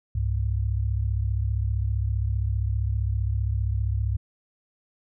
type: tone pair together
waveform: sine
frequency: 66.58 / 101.8 Hz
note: C2 / G#2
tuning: +31 / -34 cents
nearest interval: perfect fifth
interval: 735 cents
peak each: -25 dBFS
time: 0.15-4.17 s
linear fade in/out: 5 ms
effects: none